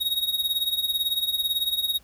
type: tone with tremolo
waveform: square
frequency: 3766 Hz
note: A#7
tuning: 17 cents sharp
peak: -20 dBFS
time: 0-1.99 s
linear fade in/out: 20 ms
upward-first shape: triangle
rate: 18 Hz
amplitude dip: 85%
effects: added 60 Hz sine -54 dBFS peak until 2.03 s + pink hiss -58 dBFS RMS until 2.03 s